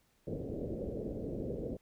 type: low-pass noise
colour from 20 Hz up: white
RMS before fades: -39 dBFS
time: 0.27-1.77 s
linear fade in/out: 5 ms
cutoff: 540 Hz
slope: 48 dB/octave
effects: pink hiss -72 dBFS RMS until 1.81 s